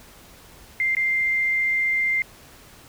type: tone with dropouts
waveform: sine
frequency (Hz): 2095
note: C7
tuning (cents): +2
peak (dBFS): -19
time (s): 0.8-2.22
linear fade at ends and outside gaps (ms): 1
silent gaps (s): 0.95-0.968
effects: pink hiss -48 dBFS RMS until 2.88 s